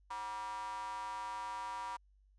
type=tone with high-pass filter; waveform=square; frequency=106.5 Hz; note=G#2; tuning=44 cents sharp; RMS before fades=-42 dBFS; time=0.1-1.97 s; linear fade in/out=10 ms; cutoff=1000 Hz; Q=9.8; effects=added 49 Hz sine -64 dBFS peak until 2.38 s + resampled to 22050 Hz